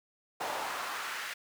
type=noise with high-pass filter sweep; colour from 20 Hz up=brown; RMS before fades=-37 dBFS; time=0.4-1.34 s; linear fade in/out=10 ms; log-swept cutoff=700 to 1800 Hz; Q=1.6; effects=none